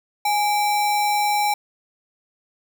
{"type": "tone with sample-and-hold", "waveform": "sine", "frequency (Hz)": 830.6, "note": "G#5", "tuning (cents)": 0, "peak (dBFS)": -17, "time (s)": [0.25, 1.54], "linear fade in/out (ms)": 5, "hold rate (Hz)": 3150, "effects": []}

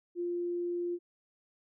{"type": "tone", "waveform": "sine", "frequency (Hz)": 349.2, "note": "F4", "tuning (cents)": 0, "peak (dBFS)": -31, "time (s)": [0.15, 0.99], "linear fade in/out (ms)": 50, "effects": []}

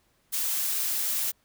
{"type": "noise", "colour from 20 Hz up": "blue", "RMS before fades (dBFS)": -28, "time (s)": [0.32, 1.32], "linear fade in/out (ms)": 20, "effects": ["pink hiss -68 dBFS RMS until 1.44 s"]}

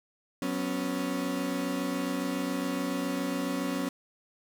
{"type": "chord", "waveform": "35% pulse", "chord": "F# suspended fourth", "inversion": "none", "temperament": "equal with one note detuned", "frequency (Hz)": [185, 250, 277.2], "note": ["F#3", "B3", "C#4"], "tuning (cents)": [0, 21, 0], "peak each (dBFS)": [-34, -33, -30], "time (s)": [0.42, 3.89], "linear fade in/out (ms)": 2, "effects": []}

